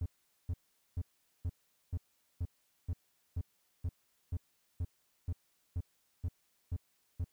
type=tone bursts; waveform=triangle; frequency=86.1 Hz; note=F2; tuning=24 cents flat; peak=-30 dBFS; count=16; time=0.01-7.244 s; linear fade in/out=5 ms; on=49 ms; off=430 ms; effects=white hiss -75 dBFS RMS until 7.32 s